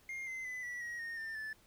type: tone with pitch steps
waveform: triangle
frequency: 2121 / 2063 / 2007 / 1951.7 / 1898.3 / 1846.4 / 1795.9 / 1746.8 Hz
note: C7 / C7 / B6 / B6 / A#6 / A#6 / A6 / A6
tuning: +23 / -25 / +27 / -21 / +31 / -17 / +35 / -13 cents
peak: -38 dBFS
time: 0.09-1.53 s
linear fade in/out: 2 ms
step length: 180 ms
effects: pink hiss -66 dBFS RMS until 1.66 s